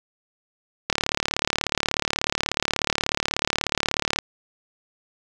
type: click train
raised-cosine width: 0.2 ms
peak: -3 dBFS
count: 121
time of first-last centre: 0.9-4.188 s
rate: 36.5 Hz
effects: none